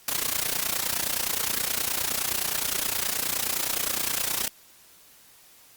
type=noise with amplitude modulation; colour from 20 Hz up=white; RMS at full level=-24 dBFS; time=0.08-4.48 s; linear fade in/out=2 ms; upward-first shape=sine; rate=29.6 Hz; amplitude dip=80%; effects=white hiss -54 dBFS RMS until 5.76 s + Opus 48 kbps